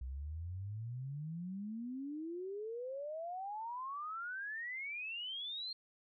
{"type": "exponential sweep", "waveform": "sine", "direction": "up", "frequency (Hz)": [61.74, 4245], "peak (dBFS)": -40, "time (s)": [0.01, 5.73], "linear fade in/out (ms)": 5, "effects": []}